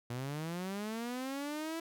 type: linear sweep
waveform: sawtooth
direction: up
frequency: 117.1 to 332.5 Hz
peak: -33 dBFS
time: 0.1-1.8 s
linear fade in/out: 5 ms
effects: none